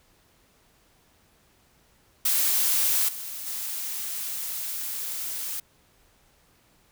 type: noise with level steps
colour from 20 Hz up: blue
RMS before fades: -23 / -36 / -32 dBFS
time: 2.25-5.6 s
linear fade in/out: 5 ms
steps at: 3.08 / 3.46 s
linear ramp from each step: 10 ms
effects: pink hiss -62 dBFS RMS until 6.91 s